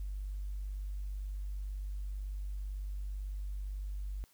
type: tone with tanh clipping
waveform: triangle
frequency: 49 Hz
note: G1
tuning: in tune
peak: -36 dBFS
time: 0-4.24 s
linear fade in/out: 0 ms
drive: 4 dB
effects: white hiss -67 dBFS RMS until 4.33 s